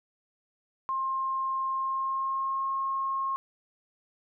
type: tone with pitch glide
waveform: sine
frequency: 1062 to 1078.1 Hz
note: C6 to C#6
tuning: +25 to -49 cents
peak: -27 dBFS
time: 0.89-3.36 s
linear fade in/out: 0 ms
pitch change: +26 cents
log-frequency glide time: 1.71-2.7 s
effects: none